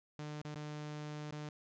sawtooth tone with dropouts, 150 Hz, D3, 37 cents sharp, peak -38 dBFS, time 0.19-1.49 s, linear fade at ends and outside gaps 0 ms, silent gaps 0.416-0.449 / 0.545-0.557 / 1.308-1.324 s, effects resampled to 16000 Hz

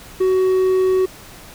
triangle tone, 374.2 Hz, F#4, 20 cents sharp, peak -11 dBFS, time 0.2-1.06 s, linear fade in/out 10 ms, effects pink hiss -40 dBFS RMS until 1.54 s

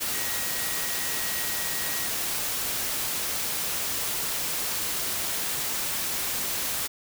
sine tone in noise, 1900 Hz, A#6, 33 cents sharp, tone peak -38 dBFS, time 0.13-2.08 s, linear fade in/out 20 ms, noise white, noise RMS -29 dBFS, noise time 0-6.88 s, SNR -12 dB, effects none

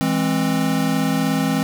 square chord, E augmented, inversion none, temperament equal with one note detuned, 164.81 / 207.7 / 264.2 Hz, E3 / G#3 / B#3, 0 / 0 / +17 cents, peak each -23 / -24 / -21 dBFS, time 0.01-1.63 s, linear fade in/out 0 ms, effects none

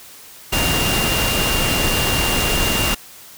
sine tone in noise, 2794 Hz, F7, in tune, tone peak -22 dBFS, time 0.52-2.95 s, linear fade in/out 10 ms, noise pink, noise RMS -19 dBFS, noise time 0.52-2.95 s, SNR -6 dB, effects white hiss -41 dBFS RMS until 3.37 s

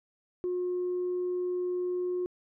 sine tone, 359.9 Hz, F#4, 48 cents flat, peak -27 dBFS, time 0.44-2.26 s, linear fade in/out 0 ms, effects tanh soft clip ceiling -25 dBFS

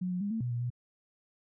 sine tone with pitch steps, 182.1 / 180.2 / 202.7 / 224.2 / 122.4 / 119.7 / 122.1 Hz, F#3 / F#3 / G#3 / A3 / B2 / A#2 / B2, -27 / -45 / -42 / +33 / -15 / +46 / -19 cents, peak -30 dBFS, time 0.01-0.703 s, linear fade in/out 10 ms, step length 99 ms, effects none

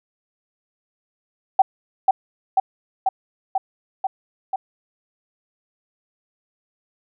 sine tone with echo, 767 Hz, G5, 38 cents flat, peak -8 dBFS, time 1.59-1.62 s, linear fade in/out 5 ms, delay 490 ms, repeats 6, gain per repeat -2 dB, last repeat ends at 4.56 s, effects none

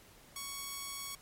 5% pulse tone, 1113 Hz, C#6, 7 cents sharp, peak -28 dBFS, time 0.36-1.15 s, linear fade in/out 2 ms, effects pink hiss -59 dBFS RMS until 1.21 s + MP3 64 kbps

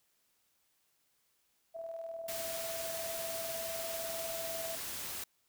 sine tone with tremolo, 661 Hz, E5, 5 cents sharp, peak -38 dBFS, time 1.74-4.76 s, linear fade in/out 20 ms, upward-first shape square, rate 20 Hz, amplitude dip 40%
white noise, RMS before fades -41 dBFS, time 2.28-5.24 s, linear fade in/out 5 ms
effects white hiss -75 dBFS RMS until 5.48 s

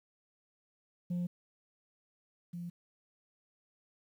sine tone pair in turn, 176.3 / 173.17 Hz, F3 / F3, +17 / -14 cents, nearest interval unison, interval 31 cents, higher first, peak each -29 / -38 dBFS, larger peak first, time 1.1-1.27 / 2.53-2.7 s, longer neither, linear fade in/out 10 ms, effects tanh soft clip ceiling -31 dBFS + 11-bit

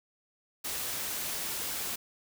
white noise, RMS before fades -35 dBFS, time 0.64-1.96 s, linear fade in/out 10 ms, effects none

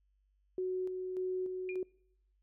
sine tone with tremolo, 370 Hz, F#4, in tune, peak -32 dBFS, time 0.58-1.83 s, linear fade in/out 2 ms, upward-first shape square, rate 1.7 Hz, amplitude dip 35%
sine tone with exponential decay, 2415 Hz, D7, 48 cents sharp, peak -38 dBFS, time 1.69-1.85 s, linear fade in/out 1 ms, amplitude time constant 33 ms
effects noise-tail reverb RT60 0.8 s tail -26 dB re dry + added 49 Hz sine -70 dBFS peak until 2.42 s

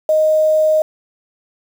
sine tone with quantisation, 622.3 Hz, D#5, in tune, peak -10 dBFS, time 0.09-0.82 s, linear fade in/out 2 ms, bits 6, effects none

